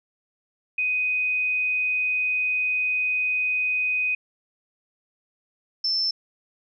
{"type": "tone pair in turn", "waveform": "sine", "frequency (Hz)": [2500, 5312], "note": ["D#7", "E8"], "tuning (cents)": [8, 12], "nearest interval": "octave + minor second", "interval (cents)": 1304, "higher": "second", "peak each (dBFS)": -21, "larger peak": "neither", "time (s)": [[0.78, 4.15], [5.84, 6.11]], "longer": "first", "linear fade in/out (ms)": 5, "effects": []}